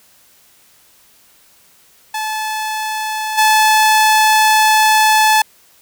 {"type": "tone with level steps", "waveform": "sawtooth", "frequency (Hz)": 866, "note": "A5", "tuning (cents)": -28, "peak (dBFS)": [-15, -5], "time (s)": [2.14, 5.42], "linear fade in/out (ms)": 5, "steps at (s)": 3.37, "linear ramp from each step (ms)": 20, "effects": ["white hiss -50 dBFS RMS until 5.81 s"]}